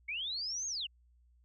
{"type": "linear two-way sweep", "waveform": "sine", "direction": "up then down", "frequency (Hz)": [2148, 6600, 2650], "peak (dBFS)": -35, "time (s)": [0.08, 0.87], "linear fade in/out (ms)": 10, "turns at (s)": 0.67, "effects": ["added 60 Hz sine -63 dBFS peak until 1.44 s"]}